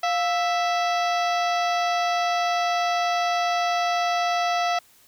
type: harmonic tone with a mistuned harmonic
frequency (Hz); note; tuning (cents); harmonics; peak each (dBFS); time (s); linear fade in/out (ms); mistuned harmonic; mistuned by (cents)
659.3; E5; 0; 1 / 2 / 3 / 4 / 5 / 6 / 7 / 8 / 9; -22 / -28 / -32 / -34 / -36 / -38 / -39 / -40 / -41; 0.03-4.79; 5; 1; +110
effects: white hiss -56 dBFS RMS until 5.07 s